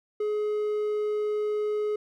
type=tone; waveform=triangle; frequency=421.7 Hz; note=G#4; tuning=26 cents sharp; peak=-23 dBFS; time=0.2-1.96 s; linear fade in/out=5 ms; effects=none